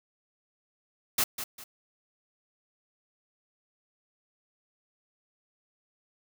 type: noise with echo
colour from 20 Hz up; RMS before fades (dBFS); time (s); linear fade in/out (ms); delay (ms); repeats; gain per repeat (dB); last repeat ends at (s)
white; -25; 1.18-1.24; 5; 200; 2; -10; 1.64
effects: none